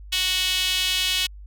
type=tone with high-pass filter; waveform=sawtooth; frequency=370 Hz; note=F#4; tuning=in tune; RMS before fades=-23 dBFS; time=0.12-1.27 s; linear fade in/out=10 ms; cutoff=3100 Hz; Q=3.1; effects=added 50 Hz sine -38 dBFS peak until 1.46 s